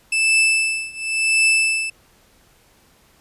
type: tone with tremolo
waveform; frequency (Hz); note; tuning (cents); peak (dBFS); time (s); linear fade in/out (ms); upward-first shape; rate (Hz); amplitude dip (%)
40% pulse; 2637; E7; 0; -11; 0.12-1.9; 5; triangle; 0.93; 95
effects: pink hiss -55 dBFS RMS until 3.2 s + resampled to 32000 Hz

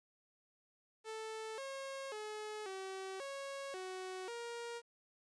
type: tone with pitch steps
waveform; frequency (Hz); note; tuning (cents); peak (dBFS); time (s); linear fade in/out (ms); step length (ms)
sawtooth; 440.2 / 542 / 426.2 / 382.2 / 551 / 372.7 / 470.7; A4 / C#5 / G#4 / G4 / C#5 / F#4 / A#4; +1 / -39 / +45 / -44 / -11 / +13 / +17; -39; 1.04-4.82; 50; 540
effects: resampled to 22050 Hz + 12-bit

